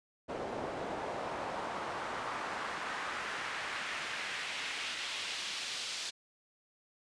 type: noise with band-pass filter sweep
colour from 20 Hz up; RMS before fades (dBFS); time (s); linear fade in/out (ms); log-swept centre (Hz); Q
pink; -39; 0.28-6.11; 20; 520 to 4300; 1.3
effects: resampled to 22050 Hz